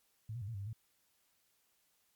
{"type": "tone with pitch steps", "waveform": "sine", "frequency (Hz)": [109.3, 121.9, 98.5, 115.8, 98.3, 100.2, 112], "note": ["A2", "B2", "G2", "A#2", "G2", "G2", "A2"], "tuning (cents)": [-11, -22, 9, -11, 5, 38, 31], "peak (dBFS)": -39, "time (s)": [0.29, 0.731], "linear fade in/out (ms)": 5, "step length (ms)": 63, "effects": ["white hiss -75 dBFS RMS until 2.15 s", "MP3 96 kbps"]}